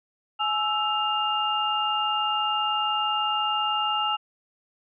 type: tone cluster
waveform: sine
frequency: 845 / 1319 / 2810 Hz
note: G#5 / E6 / F7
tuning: +30 / +1 / +10 cents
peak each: -27 dBFS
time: 0.39-4.17 s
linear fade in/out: 20 ms
effects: none